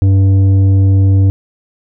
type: tone with tanh clipping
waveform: sine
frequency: 96.9 Hz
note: G2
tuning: 20 cents flat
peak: -7 dBFS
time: 0.02-1.3 s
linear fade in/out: 0 ms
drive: 8 dB
effects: none